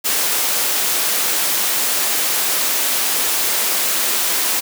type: high-pass noise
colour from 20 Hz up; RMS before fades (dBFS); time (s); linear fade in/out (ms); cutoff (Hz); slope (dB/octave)
white; -18; 0.04-4.61; 20; 280; 12
effects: none